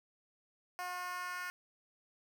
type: tone with high-pass filter sweep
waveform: 10% pulse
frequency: 359.7 Hz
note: F#4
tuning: 49 cents flat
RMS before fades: -41 dBFS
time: 0.79-1.5 s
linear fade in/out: 0 ms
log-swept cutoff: 760 to 1400 Hz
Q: 2.3
effects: none